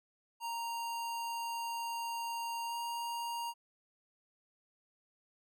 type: tone with pitch glide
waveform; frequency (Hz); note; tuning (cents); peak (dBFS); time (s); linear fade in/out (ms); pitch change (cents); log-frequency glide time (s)
square; 931 to 938; A#5 to A#5; -2 to +11; -37; 0.4-3.54; 50; +13; 2.66-2.75
effects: none